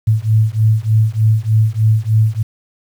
sine beating tone pair, 108 / 111.3 Hz, A2 / A2, -32 / +20 cents, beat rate 3.3 Hz, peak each -13 dBFS, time 0.07-2.43 s, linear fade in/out 10 ms, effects 7-bit

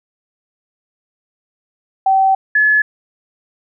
sine tone pair in turn, 770 / 1710.7 Hz, G5 / A6, -31 / -49 cents, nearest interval octave + major second, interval 1382 cents, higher second, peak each -9 dBFS, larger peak neither, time 2.06-2.35 / 2.55-2.82 s, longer first, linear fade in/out 5 ms, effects none

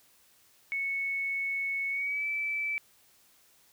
sine tone with pitch glide, 2209 to 2315 Hz, C#7 to D7, -7 to -25 cents, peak -29 dBFS, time 0.72-2.78 s, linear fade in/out 0 ms, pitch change +82 cents, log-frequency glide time 1.9-2.26 s, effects white hiss -63 dBFS RMS until 3.72 s

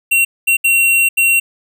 square tone bursts at uneven times, 2739 Hz, F7, 34 cents flat, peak -10 dBFS, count 4, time 0.11-0.25 / 0.47-0.57 / 0.64-1.09 / 1.17-1.4 s, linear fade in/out 10 ms, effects none

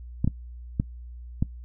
clicks, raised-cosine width 5 ms, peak -10 dBFS, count 4, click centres 0.245 / 0.276 / 0.799 / 1.425 s, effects noise-tail reverb RT60 0.1 s tail -20 dB re dry + added 60 Hz sine -38 dBFS peak until 1.64 s

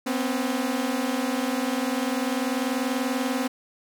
sawtooth tone pair together, 246.9 / 267.2 Hz, B3 / C4, 0 / +36 cents, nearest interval minor second, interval 136 cents, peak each -23 dBFS, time 0.06-3.48 s, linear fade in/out 10 ms, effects none

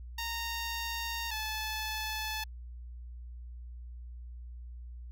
10% pulse tone pair in turn, 925 / 867.1 Hz, A#5 / A5, -14 / -26 cents, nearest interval minor second, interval 112 cents, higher first, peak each -26 dBFS, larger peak neither, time 0.18-1.31 / 1.31-2.44 s, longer neither, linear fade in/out 5 ms, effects added 60 Hz sine -42 dBFS peak until 5.11 s

